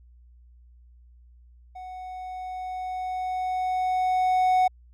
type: tone with level ramp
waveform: triangle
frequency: 740 Hz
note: F#5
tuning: in tune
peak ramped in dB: -35 to -15 dBFS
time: 1.75-4.68 s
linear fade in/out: 10 ms
effects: added 60 Hz sine -50 dBFS peak until 4.93 s